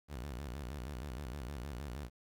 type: tone with vibrato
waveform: sawtooth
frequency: 66.2 Hz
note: C2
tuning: 21 cents sharp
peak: -37 dBFS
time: 0.08-2.1 s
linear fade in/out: 50 ms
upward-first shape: square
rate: 6.4 Hz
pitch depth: 180 cents each way
effects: 11-bit